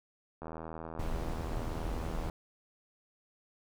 click train, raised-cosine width 1 ms, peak -28 dBFS, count 153, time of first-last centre 0.42-2.299 s, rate 80.9 Hz
brown noise, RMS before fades -36 dBFS, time 0.99-2.3 s, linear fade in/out 5 ms
effects none

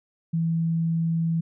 sine tone, 164.81 Hz, E3, in tune, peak -21 dBFS, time 0.33-1.41 s, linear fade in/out 10 ms, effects none

